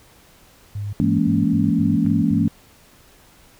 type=tone bursts; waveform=sine; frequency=102.3 Hz; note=G#2; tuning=26 cents flat; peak=-24 dBFS; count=7; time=0.75-2.484 s; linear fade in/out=5 ms; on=180 ms; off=79 ms
type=chord; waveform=sine; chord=A# half-diminished seventh; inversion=second; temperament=just; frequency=167.82 / 209.8 / 233.1 / 279.7 Hz; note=E3 / G#3 / A#3 / C#4; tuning=+31 / +18 / 0 / +16 cents; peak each=-21 dBFS; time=1-2.48 s; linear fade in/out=0 ms
type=clicks; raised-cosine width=0.5 ms; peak=-28 / -36 dBFS; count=2; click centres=2.063 / 2.103 s
effects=pink hiss -51 dBFS RMS until 3.59 s